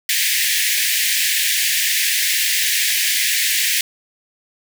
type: high-pass noise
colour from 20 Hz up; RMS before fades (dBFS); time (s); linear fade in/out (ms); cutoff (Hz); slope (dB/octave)
pink; -18; 0.09-3.81; 2; 1700; 96
effects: none